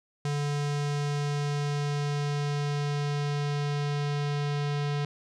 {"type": "tone with low-pass filter sweep", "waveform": "square", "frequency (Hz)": 145.1, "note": "D3", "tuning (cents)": -21, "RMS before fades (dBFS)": -29, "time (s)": [0.25, 5.05], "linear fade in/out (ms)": 2, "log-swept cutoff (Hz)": [6800, 4400], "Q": 1.3, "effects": []}